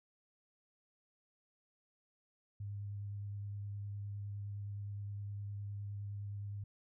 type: tone with vibrato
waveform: sine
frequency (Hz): 101.5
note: G#2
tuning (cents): -39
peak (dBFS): -40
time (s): 2.6-6.64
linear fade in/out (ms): 5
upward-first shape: square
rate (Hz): 9.7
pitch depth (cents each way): 10
effects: none